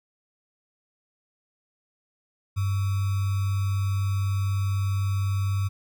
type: tone with sample-and-hold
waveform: sine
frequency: 98 Hz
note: G2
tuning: in tune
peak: -22 dBFS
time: 2.56-5.69 s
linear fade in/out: 20 ms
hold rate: 1225 Hz
effects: none